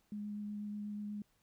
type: tone with vibrato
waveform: sine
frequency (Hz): 207.7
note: G#3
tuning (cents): 0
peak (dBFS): -39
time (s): 0.12-1.22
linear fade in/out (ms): 2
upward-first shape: sine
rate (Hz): 8.2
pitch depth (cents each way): 10
effects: pink hiss -75 dBFS RMS until 1.42 s